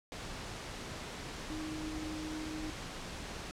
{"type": "tone in noise", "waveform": "sine", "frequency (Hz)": 311.1, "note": "D#4", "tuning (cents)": 0, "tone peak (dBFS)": -39, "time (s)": [1.5, 2.7], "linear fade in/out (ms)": 0, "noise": "pink", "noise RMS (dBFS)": -43, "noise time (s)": [0.12, 3.51], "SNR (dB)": 1, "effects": ["low-pass 7000 Hz 12 dB/octave"]}